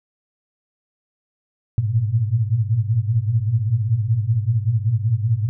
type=tone cluster; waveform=sine; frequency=103.8 / 114.5 / 119.6 Hz; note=G#2 / A#2 / A#2; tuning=0 / -31 / +45 cents; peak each=-21 dBFS; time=1.78-5.49 s; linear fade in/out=0 ms; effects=none